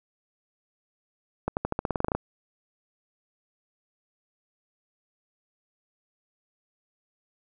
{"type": "accelerating click train", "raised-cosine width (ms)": 1, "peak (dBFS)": -12, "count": 13, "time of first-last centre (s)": [1.48, 2.15], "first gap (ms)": 89, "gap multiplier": 0.91, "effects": []}